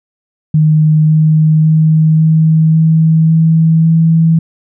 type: tone with pitch steps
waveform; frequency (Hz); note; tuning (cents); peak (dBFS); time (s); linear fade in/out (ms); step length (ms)
sine; 154.8 / 156.15 / 157.51 / 158.88 / 160.26 / 161.65 / 163.06; D#3 / D#3 / D#3 / D#3 / E3 / E3 / E3; -9 / +7 / +22 / +37 / -49 / -34 / -19; -5; 0.54-4.39; 5; 550
effects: none